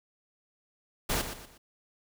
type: noise with echo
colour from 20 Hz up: pink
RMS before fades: -29 dBFS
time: 1.09-1.22 s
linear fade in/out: 10 ms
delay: 120 ms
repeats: 3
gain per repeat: -9 dB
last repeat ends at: 1.58 s
effects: none